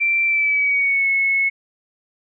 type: tone with pitch glide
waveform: sine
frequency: 2349 to 2192 Hz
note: D7 to C#7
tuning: 0 to -20 cents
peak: -15 dBFS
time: 0-1.5 s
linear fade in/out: 20 ms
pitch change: -120 cents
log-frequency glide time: 0.25-1.08 s
effects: none